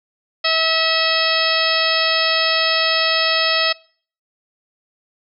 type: harmonic tone with a mistuned harmonic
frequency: 647 Hz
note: E5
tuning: 32 cents flat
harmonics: 1 / 2 / 3 / 4 / 5 / 6 / 7 / 8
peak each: -23 / -23 / -23 / -23 / -23 / -23 / -23 / -23 dBFS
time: 0.44-3.73 s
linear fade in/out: 10 ms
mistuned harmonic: 7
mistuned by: -35 cents
effects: noise-tail reverb RT60 0.5 s tail -24 dB re dry